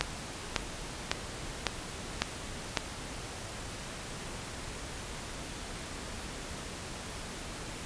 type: click train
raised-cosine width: 0.2 ms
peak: -8 dBFS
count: 6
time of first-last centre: 0.01-2.772 s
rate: 1.81 Hz
effects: pink hiss -41 dBFS RMS until 7.85 s + resampled to 22050 Hz